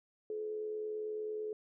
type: tone with amplitude modulation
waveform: sine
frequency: 427.8 Hz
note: A4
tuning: 49 cents flat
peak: -34 dBFS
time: 0.3-1.53 s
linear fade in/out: 2 ms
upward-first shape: sine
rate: 79.8 Hz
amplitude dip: 45%
effects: none